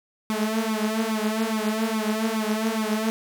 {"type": "tone with flanger", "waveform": "sawtooth", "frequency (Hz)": 218.8, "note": "A3", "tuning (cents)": -9, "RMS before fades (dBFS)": -25, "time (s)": [0.3, 3.1], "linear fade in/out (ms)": 0, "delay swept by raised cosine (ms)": [0.83, 6.23], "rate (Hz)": 2.4, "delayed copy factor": 0.95, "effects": []}